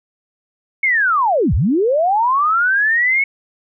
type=linear two-way sweep; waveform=sine; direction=down then up; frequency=2217 to 50.7 to 2217 Hz; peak=-12 dBFS; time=0.83-3.24 s; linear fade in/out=5 ms; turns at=1.54 s; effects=none